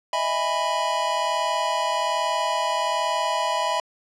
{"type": "chord", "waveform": "square", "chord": "E major seventh", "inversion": "third", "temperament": "just", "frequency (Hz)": [618.1, 659.3, 824.1, 988.9], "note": ["D#5", "E5", "G#5", "B5"], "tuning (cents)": [-12, 0, -14, 2], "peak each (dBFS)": [-31, -29, -30, -25], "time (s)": [0.13, 3.8], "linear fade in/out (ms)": 2, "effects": ["low-pass 7000 Hz 12 dB/octave"]}